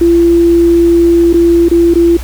sine tone with dropouts, 340 Hz, F4, 46 cents flat, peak -4 dBFS, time 0.01-2.17 s, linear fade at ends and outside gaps 5 ms, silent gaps 1.33-1.34 / 1.686-1.712 / 1.939-1.955 s, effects added 60 Hz sine -19 dBFS peak until 2.23 s + pink hiss -30 dBFS RMS until 2.23 s

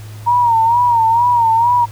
sine tone with vibrato, 936 Hz, A#5, 7 cents sharp, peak -9 dBFS, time 0.26-1.86 s, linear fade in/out 20 ms, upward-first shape sine, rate 2.2 Hz, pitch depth 79 cents each way, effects added 106 Hz sine -29 dBFS peak until 1.91 s + pink hiss -41 dBFS RMS until 1.91 s

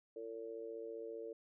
sine tone with amplitude modulation, 453.9 Hz, A#4, 46 cents flat, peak -39 dBFS, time 0.16-1.33 s, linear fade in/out 5 ms, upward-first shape sine, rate 115 Hz, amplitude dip 95%, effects none

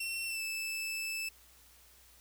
sawtooth tone with pitch glide, 2710 to 2631 Hz, E7 to E7, +47 to -4 cents, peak -32 dBFS, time 0-1.29 s, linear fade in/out 5 ms, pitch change -51 cents, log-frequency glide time 0.26-0.42 s, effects added 60 Hz sine -65 dBFS peak until 2.2 s + white hiss -61 dBFS RMS until 2.2 s

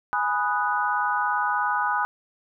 sine chord, G# minor seventh, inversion none, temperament equal, 830.6 / 987.8 / 1244.5 / 1480 Hz, G#5 / B5 / D#6 / F#6, 0 / 0 / 0 / 0 cents, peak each -27 dBFS, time 0.13-2.05 s, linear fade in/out 0 ms, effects none

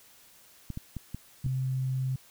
clicks, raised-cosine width 5 ms, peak -23 dBFS, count 5, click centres 0.703 / 0.774 / 0.967 / 1.146 / 1.463 s
sine tone, 130.81 Hz, C3, in tune, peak -27 dBFS, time 1.44-2.16 s, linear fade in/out 5 ms
effects white hiss -57 dBFS RMS until 2.3 s

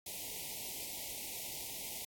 white band-stop noise, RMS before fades -43 dBFS, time 0.06-2.05 s, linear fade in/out 5 ms, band 950 to 2000 Hz, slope 96 dB/octave, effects AAC 64 kbps

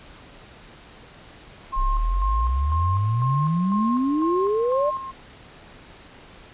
sine tone with tremolo, 1066 Hz, C6, 32 cents sharp, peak -24 dBFS, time 1.72-5.12 s, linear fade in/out 20 ms, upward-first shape square, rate 2 Hz, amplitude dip 55%
sine exponential sweep, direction up, 31 to 610 Hz, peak -19 dBFS, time 1.76-4.91 s, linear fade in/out 20 ms
effects pink hiss -46 dBFS RMS until 6.53 s + resampled to 8000 Hz

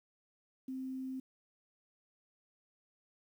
sine tone with quantisation, 261.6 Hz, C4, in tune, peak -38 dBFS, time 0.68-1.2 s, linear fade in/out 5 ms, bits 11, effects none

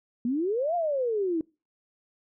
sine exponential two-way sweep, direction up then down, 229.3 to 715 to 310.8 Hz, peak -24 dBFS, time 0.25-1.41 s, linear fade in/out 2 ms, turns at 0.75 s, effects noise-tail reverb RT60 0.3 s tail -24 dB re dry

